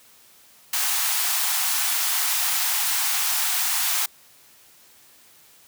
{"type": "high-pass noise", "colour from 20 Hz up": "white", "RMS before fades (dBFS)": -23, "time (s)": [0.73, 4.06], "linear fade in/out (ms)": 5, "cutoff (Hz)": 700, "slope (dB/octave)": 96, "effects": ["white hiss -53 dBFS RMS until 5.67 s", "high-pass 60 Hz 12 dB/octave"]}